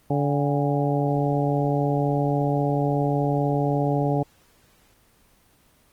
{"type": "harmonic tone with a mistuned harmonic", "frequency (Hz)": 143.7, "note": "D3", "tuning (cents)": -37, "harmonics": [1, 2, 3, 4, 5, 6], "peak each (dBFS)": [-23, -26, -28, -29, -30, -31], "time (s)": [0.1, 4.23], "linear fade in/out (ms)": 5, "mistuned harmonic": 6, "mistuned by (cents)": -90, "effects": ["pink hiss -59 dBFS RMS until 5.92 s", "Opus 24 kbps"]}